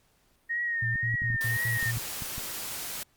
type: tone with vibrato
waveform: sine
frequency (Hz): 1857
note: A#6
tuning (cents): -7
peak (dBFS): -27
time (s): 0.49-1.92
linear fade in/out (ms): 20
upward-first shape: triangle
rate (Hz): 1.9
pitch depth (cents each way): 60
type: tone bursts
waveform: sine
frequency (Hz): 116.5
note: A#2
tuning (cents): -1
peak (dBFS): -29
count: 6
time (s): 0.82-1.985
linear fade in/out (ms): 5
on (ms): 130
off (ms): 77
type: clicks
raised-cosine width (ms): 5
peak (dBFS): -26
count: 9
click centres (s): 0.957 / 1.142 / 1.22 / 1.303 / 1.346 / 1.828 / 1.971 / 2.222 / 2.381
type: noise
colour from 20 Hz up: white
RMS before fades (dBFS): -36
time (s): 1.41-3.03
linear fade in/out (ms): 0
effects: pink hiss -67 dBFS RMS until 3.16 s + Opus 48 kbps